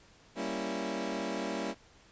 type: chord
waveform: 20% pulse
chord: G diminished seventh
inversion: none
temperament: equal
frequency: 196 / 233.1 / 277.2 / 329.6 Hz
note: G3 / Bb3 / Db4 / Fb4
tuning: 0 / 0 / 0 / 0 cents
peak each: -34 dBFS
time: 0.35-1.75 s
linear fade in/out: 50 ms
effects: pink hiss -60 dBFS RMS until 2.11 s + resampled to 16000 Hz